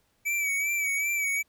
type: tone with vibrato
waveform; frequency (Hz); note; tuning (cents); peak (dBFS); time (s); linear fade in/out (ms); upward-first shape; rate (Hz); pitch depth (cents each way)
square; 2291; D7; -44; -26; 0.25-1.43; 20; sine; 2.6; 50
effects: pink hiss -70 dBFS RMS until 1.48 s